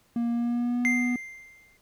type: tone with pitch glide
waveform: triangle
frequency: 235.2 to 245.8 Hz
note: A#3 to B3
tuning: +16 to -8 cents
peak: -22 dBFS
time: 0.16-1.16 s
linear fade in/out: 2 ms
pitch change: +76 cents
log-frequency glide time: 0.31-0.92 s
type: tone with exponential decay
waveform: triangle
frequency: 2093 Hz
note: C7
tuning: in tune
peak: -19 dBFS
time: 0.85-1.77 s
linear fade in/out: 0 ms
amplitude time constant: 200 ms
effects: pink hiss -64 dBFS RMS until 1.81 s